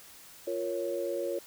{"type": "chord", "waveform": "sine", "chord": "Bb minor", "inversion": "second", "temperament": "equal", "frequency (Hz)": [349.2, 466.2, 554.4], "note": ["F4", "Bb4", "Db5"], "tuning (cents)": [0, 0, 0], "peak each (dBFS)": [-35, -36, -33], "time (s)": [0.47, 1.39], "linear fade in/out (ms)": 5, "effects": ["white hiss -52 dBFS RMS until 1.46 s"]}